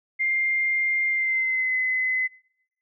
sine tone with pitch glide, 2107 to 2032 Hz, C7 to B6, +12 to +49 cents, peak -21 dBFS, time 0.19-2.28 s, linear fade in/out 20 ms, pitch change -63 cents, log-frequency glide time 1.07-1.76 s, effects noise-tail reverb RT60 0.8 s tail -24 dB re dry

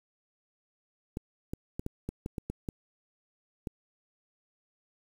clicks, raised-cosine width 3 ms, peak -21 dBFS, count 10, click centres 1.171 / 1.535 / 1.795 / 1.864 / 2.09 / 2.261 / 2.382 / 2.5 / 2.688 / 3.672 s, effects 8-bit

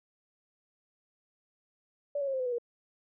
sine tone with pitch steps, 576 / 558 / 540.5 / 523.6 / 507.3 / 491.4 / 476 Hz, D5 / C#5 / C#5 / C5 / B4 / B4 / A#4, -34 / +11 / -44 / +1 / +46 / -9 / +36 cents, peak -29 dBFS, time 2.15-2.584 s, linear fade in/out 5 ms, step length 62 ms, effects none

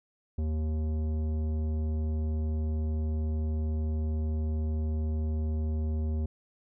triangle tone with tanh clipping, 77.78 Hz, D#2, in tune, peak -29 dBFS, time 0.38-6.26 s, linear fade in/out 5 ms, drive 17 dB, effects none

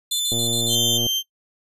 sawtooth tone with pitch glide, 3520 to 3540 Hz, A7 to A7, 0 to +10 cents, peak -18 dBFS, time 0.11-0.98 s, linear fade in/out 10 ms, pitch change +10 cents, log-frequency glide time 0.43-0.59 s
20% pulse tone bursts, 4099 Hz, C8, 36 cents flat, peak -22 dBFS, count 5, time 0.11-0.751 s, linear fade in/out 2 ms, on 85 ms, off 54 ms
click train, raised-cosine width 2 ms, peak -16 dBFS, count 89, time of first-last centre 0.32-1.066 s, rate 118 Hz
35% pulse tone, 3140 Hz, G7, 2 cents sharp, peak -18 dBFS, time 0.68-1.23 s, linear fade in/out 50 ms
effects noise-tail reverb RT60 0.1 s tail -19 dB re dry + resampled to 32000 Hz

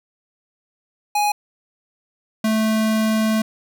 square tone pair in turn, 830.6 / 218.9 Hz, G#5 / A3, 0 / -9 cents, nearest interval octave + major seventh, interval 2309 cents, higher first, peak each -17 dBFS, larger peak neither, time 1.15-1.32 / 2.44-3.42 s, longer second, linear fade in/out 5 ms, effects none

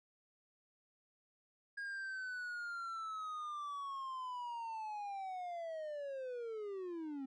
triangle linear sweep, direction down, 1636 to 261.6 Hz, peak -39 dBFS, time 1.77-7.26 s, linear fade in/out 10 ms, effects resampled to 22050 Hz

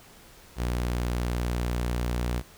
sawtooth tone, 60.2 Hz, B1, 44 cents flat, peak -22 dBFS, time 0.56-2.43 s, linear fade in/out 50 ms, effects pink hiss -52 dBFS RMS until 2.57 s

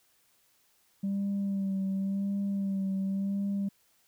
sine tone with vibrato, 196 Hz, G3, in tune, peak -26 dBFS, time 1.03-3.69 s, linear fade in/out 10 ms, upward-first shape sine, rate 0.92 Hz, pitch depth 31 cents each way, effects tanh soft clip ceiling -26 dBFS + white hiss -68 dBFS RMS until 4.07 s

